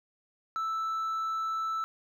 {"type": "tone with hard clipping", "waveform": "sine", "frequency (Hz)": 1318.5, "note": "E6", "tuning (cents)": 0, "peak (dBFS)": -30, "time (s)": [0.56, 1.84], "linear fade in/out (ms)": 0, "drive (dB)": 2, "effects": []}